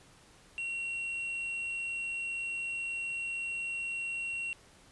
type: tone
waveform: triangle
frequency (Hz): 2738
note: F7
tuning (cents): -35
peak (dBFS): -32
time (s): 0.58-4.53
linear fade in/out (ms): 0
effects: pink hiss -59 dBFS RMS until 4.91 s + resampled to 24000 Hz